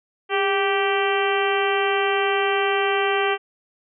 harmonic tone with a mistuned harmonic, 390.1 Hz, G4, 8 cents flat, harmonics 1 / 2 / 3 / 4 / 5 / 6 / 7 / 8, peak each -22 / -25 / -27 / -28 / -29 / -30 / -30 / -31 dBFS, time 0.29-3.38 s, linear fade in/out 50 ms, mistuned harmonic 1, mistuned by +55 cents, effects none

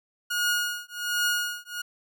sawtooth tone with tremolo, 1439 Hz, F#6, 49 cents flat, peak -18 dBFS, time 0.3-1.82 s, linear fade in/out 10 ms, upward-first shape triangle, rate 1.3 Hz, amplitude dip 100%, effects none

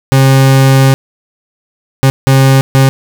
40% pulse tone bursts at uneven times, 134.3 Hz, C3, 46 cents sharp, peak -3 dBFS, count 4, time 0.12-0.94 / 2.03-2.1 / 2.27-2.61 / 2.75-2.89 s, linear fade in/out 0 ms, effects none

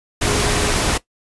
sine tone in noise, 415.3 Hz, G#4, in tune, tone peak -26 dBFS, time 0.24-0.73 s, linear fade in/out 10 ms, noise pink, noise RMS -18 dBFS, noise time 0.21-0.98 s, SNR -11 dB, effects noise-tail reverb RT60 0.1 s tail -17 dB re dry + resampled to 24000 Hz

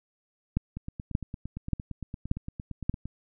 two click trains, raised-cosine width 5 ms, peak -12 / -23 dBFS, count 5 / 21, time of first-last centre 0.57-2.896 / 0.77-3.056 s, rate 1.72 / 8.75 Hz, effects none

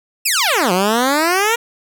10% pulse exponential two-way sweep, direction down then up, 2765 to 174.61 to 478.2 Hz, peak -5 dBFS, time 0.25-1.56 s, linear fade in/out 10 ms, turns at 0.72 s, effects none

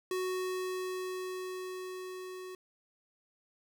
square tone with level ramp, 370 Hz, F#4, in tune, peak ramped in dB -32 to -43 dBFS, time 0.11-2.55 s, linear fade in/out 2 ms, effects 12-bit

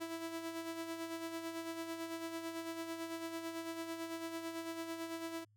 sawtooth tone with tremolo, 329.6 Hz, E4, in tune, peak -35 dBFS, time 0-5.45 s, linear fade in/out 20 ms, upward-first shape sine, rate 9 Hz, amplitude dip 50%, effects added 105 Hz sine -67 dBFS peak until 5.56 s

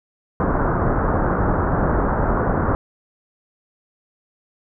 pink low-pass noise, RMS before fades -19 dBFS, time 0.4-2.75 s, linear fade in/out 0 ms, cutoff 1500 Hz, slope 48 dB/octave, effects none

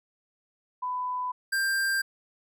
sine / square tone pair in turn, 999 / 1585.8 Hz, B5 / G6, +20 / +20 cents, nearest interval minor sixth, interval 800 cents, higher second, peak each -28 / -25 dBFS, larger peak second, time 0.82-1.32 / 1.52-2.02 s, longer neither, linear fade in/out 10 ms, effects none

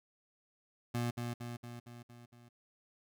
25% pulse tone with echo, 119.9 Hz, A#2, 49 cents sharp, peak -29 dBFS, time 0.94-1.11 s, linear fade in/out 10 ms, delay 230 ms, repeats 6, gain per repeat -4 dB, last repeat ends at 2.49 s, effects none

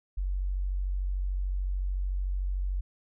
sine tone, 46.77 Hz, F#1, 19 cents sharp, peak -27 dBFS, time 0.17-2.81 s, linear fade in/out 10 ms, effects none

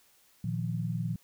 sine chord, Bb suspended fourth, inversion none, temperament just, 116.54 / 155.39 / 174.81 Hz, Bb2 / Eb3 / F3, 0 / -2 / +2 cents, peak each -33 / -35 / -34 dBFS, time 0.44-1.16 s, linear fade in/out 5 ms, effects white hiss -64 dBFS RMS until 1.23 s

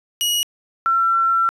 sawtooth / sine tone pair in turn, 2902 / 1351.5 Hz, F#7 / E6, -34 / +43 cents, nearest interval octave + minor second, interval 1323 cents, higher first, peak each -14 dBFS, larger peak neither, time 0.21-0.43 / 0.86-1.49 s, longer second, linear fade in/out 0 ms, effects resampled to 32000 Hz + 9-bit

